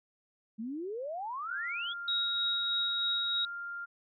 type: exponential sweep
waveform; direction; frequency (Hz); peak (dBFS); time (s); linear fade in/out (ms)
sine; up; 209.6 to 3520; -35; 0.58-1.94; 20
type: tone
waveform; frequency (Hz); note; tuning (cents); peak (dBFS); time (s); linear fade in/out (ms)
sine; 1396.9; F6; 0; -37; 1.47-3.86; 20
type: tone with tremolo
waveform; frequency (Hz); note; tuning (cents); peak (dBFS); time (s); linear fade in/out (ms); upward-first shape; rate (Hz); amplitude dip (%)
sine; 3796; A#7; +31; -28; 2.08-3.45; 2; sine; 3.2; 25
effects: none